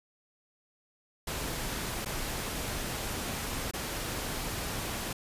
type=noise with dropouts; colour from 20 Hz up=pink; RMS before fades=-35 dBFS; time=1.27-5.13 s; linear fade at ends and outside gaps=5 ms; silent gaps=2.049-2.058 / 3.712-3.735 s; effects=resampled to 32000 Hz